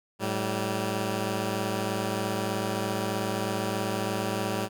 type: tone pair together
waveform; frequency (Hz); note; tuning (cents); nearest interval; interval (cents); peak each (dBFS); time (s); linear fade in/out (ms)
10% pulse; 108.2 / 193.2; A2 / G3; -29 / -25; minor seventh; 1004; -22 / -22; 0.19-4.69; 50
effects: none